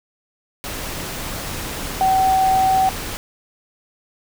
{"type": "tone in noise", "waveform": "sine", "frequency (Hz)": 761, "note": "F#5", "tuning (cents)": 48, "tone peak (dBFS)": -13, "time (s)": [2.01, 2.89], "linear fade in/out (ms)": 0, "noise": "pink", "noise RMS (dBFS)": -28, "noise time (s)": [0.64, 3.17], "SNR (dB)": 12, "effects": []}